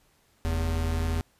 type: tone pair together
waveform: square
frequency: 44.09 / 81.8 Hz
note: F1 / E2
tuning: +17 / -13 cents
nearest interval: major seventh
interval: 1070 cents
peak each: -31 / -27 dBFS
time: 0.45-1.21 s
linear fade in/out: 0 ms
effects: pink hiss -65 dBFS RMS until 1.39 s + resampled to 32000 Hz